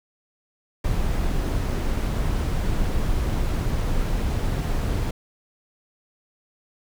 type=noise; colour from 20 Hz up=brown; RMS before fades=-23 dBFS; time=0.84-5.11 s; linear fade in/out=5 ms; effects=none